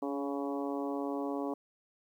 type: harmonic tone with a mistuned harmonic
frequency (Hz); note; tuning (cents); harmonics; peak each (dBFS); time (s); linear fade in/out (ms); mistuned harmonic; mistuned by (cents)
140; C#3; +18; 2 / 3 / 4 / 5 / 6 / 7 / 8; -35 / -39 / -41 / -43 / -45 / -46 / -47; 0.02-1.54; 5; 2; +18
effects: 11-bit